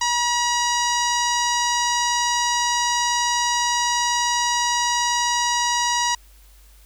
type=tone with low-pass filter; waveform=sawtooth; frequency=961 Hz; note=B5; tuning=48 cents flat; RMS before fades=-21 dBFS; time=0.01-6.15 s; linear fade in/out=5 ms; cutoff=6100 Hz; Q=3.5; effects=added 50 Hz sine -47 dBFS peak until 6.85 s + white hiss -55 dBFS RMS until 6.85 s